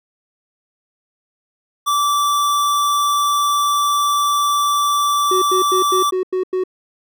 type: tone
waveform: square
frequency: 1163 Hz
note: D6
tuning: 17 cents flat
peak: -15 dBFS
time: 1.86-6.11 s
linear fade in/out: 20 ms
type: tone bursts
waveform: triangle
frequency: 371.2 Hz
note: F#4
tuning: 6 cents sharp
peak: -14 dBFS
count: 7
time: 5.31-6.638 s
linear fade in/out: 5 ms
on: 110 ms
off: 93 ms
effects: none